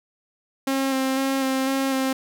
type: tone with vibrato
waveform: sawtooth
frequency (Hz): 267.1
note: C4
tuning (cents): +36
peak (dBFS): -17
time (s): 0.67-2.13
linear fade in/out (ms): 5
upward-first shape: square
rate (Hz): 2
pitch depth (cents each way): 16
effects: none